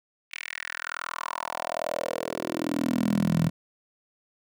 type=tone with high-pass filter sweep; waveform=10% pulse; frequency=41.17 Hz; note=E1; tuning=1 cent flat; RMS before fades=-29 dBFS; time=0.31-3.5 s; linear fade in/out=20 ms; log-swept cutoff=2400 to 150 Hz; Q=4.3; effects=none